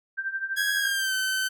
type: tone with tremolo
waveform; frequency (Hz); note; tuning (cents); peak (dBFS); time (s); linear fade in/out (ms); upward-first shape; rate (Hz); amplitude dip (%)
sine; 1570; G6; +2; -24; 0.17-0.93; 20; triangle; 12; 85
type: tone with pitch glide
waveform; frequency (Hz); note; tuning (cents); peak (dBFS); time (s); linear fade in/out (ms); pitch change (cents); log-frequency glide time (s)
sawtooth; 1661.2 to 1532.2; G#6 to G6; 0 to -40; -21; 0.56-1.49; 20; -140; 0.76-1.14
effects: none